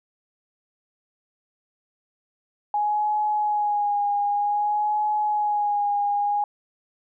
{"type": "tone with vibrato", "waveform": "sine", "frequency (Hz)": 830.6, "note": "G#5", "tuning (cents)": 0, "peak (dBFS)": -20, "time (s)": [2.74, 6.44], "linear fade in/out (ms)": 2, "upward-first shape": "sine", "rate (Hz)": 0.53, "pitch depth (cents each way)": 30, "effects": []}